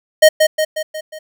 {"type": "tone with echo", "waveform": "square", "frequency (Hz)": 622.3, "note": "D#5", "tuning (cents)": 0, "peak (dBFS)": -4, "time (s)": [0.22, 0.29], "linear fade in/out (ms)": 10, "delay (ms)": 180, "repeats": 5, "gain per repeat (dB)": -5, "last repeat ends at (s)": 1.19, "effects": []}